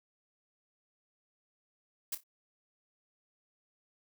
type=noise with echo; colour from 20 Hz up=blue; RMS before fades=-35 dBFS; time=2.12-2.15 s; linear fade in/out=5 ms; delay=29 ms; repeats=3; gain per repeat=-12 dB; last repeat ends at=2.237 s; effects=none